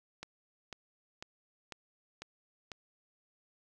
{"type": "click train", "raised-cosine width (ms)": 0.2, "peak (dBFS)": -25, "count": 6, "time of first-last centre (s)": [0.23, 2.718], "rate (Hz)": 2.01, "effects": []}